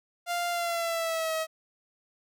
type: tone with pitch glide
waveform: sawtooth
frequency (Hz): 697 to 639.2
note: F5 to D#5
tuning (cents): -4 to +47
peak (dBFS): -24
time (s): 0.26-1.47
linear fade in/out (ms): 50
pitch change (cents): -149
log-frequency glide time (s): 0.5-1.34
effects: none